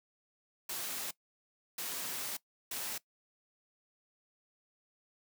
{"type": "noise bursts at uneven times", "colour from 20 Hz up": "white", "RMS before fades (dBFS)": -39, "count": 3, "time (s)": [[0.69, 1.11], [1.78, 2.37], [2.71, 2.98]], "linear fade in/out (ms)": 5, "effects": ["noise-tail reverb RT60 0.1 s tail -20 dB re dry", "high-pass 150 Hz 12 dB/octave"]}